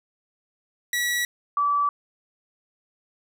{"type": "tone pair in turn", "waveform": ["sawtooth", "sine"], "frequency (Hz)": [1936, 1154.1], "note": ["B6", "D6"], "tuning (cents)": [-35, -31], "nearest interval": "major sixth", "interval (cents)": 896, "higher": "first", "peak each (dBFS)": -19, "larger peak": "neither", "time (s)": [[0.93, 1.25], [1.57, 1.89]], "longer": "neither", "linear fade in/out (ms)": 2, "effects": []}